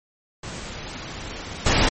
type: noise with level steps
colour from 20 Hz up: pink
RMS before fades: -34 / -18 dBFS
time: 0.43-1.89 s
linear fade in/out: 5 ms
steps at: 1.66 s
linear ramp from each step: 2 ms
effects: MP3 32 kbps